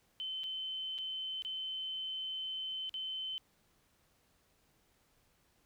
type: tone with dropouts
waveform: sine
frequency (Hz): 3066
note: G7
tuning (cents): -39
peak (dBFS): -37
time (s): 0.2-3.38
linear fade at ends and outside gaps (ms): 0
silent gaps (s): 0.435-0.44 / 0.981-0.986 / 1.422-1.449 / 2.894-2.941
effects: pink hiss -72 dBFS RMS until 5.65 s